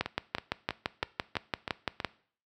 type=two click trains; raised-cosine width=0.3 ms; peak=-12 / -17 dBFS; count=13 / 7; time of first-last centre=0.01-2.047 / 0.06-2.002 s; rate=5.89 / 3.09 Hz; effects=noise-tail reverb RT60 0.5 s tail -20 dB re dry + high-pass 60 Hz 12 dB/octave